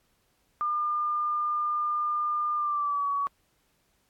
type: tone with pitch glide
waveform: sine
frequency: 1204 to 1129.9 Hz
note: D6 to C#6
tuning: +43 to +33 cents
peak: -25 dBFS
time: 0.61-3.27 s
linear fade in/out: 0 ms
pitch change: -110 cents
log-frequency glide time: 2.56-3.09 s
effects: pink hiss -70 dBFS RMS until 4.09 s + AAC 64 kbps